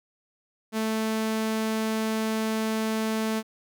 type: tone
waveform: sawtooth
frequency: 220 Hz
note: A3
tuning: in tune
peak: -21 dBFS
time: 0.72-3.43 s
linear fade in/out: 50 ms
effects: none